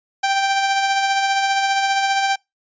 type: tone with tremolo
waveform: sawtooth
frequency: 784 Hz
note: G5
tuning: in tune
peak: -11 dBFS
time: 0.23-2.36 s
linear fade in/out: 10 ms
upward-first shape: sine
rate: 15 Hz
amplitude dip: 35%
effects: noise-tail reverb RT60 0.2 s tail -25 dB re dry + resampled to 16000 Hz